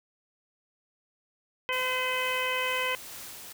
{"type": "harmonic tone", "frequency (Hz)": 510, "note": "C5", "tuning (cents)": -44, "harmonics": [1, 2, 3, 4, 5, 6], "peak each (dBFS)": [-34, -33, -37, -33, -33, -35], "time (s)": [1.69, 2.95], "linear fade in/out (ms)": 0}
{"type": "noise with tremolo", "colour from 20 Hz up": "white", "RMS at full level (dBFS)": -42, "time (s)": [1.72, 3.53], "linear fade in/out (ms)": 10, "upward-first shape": "sine", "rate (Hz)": 2.2, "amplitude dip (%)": 25}
{"effects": []}